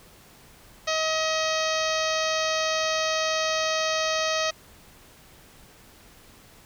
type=harmonic tone; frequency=634 Hz; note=D#5; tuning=32 cents sharp; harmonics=1 / 2 / 3 / 4 / 5 / 6 / 7 / 8 / 9 / 10; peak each=-27 / -30 / -32 / -33 / -34 / -35 / -35 / -36 / -37 / -37 dBFS; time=0.87-4.51 s; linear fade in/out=10 ms; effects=pink hiss -52 dBFS RMS until 6.65 s